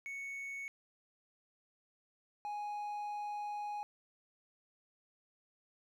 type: tone pair in turn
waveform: triangle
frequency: 2217 / 830.4 Hz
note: C#7 / G#5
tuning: 0 / 0 cents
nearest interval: octave + perfect fourth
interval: 1700 cents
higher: first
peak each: -39 / -36 dBFS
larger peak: second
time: 0.06-0.68 / 2.45-3.83 s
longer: second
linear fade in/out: 0 ms
effects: none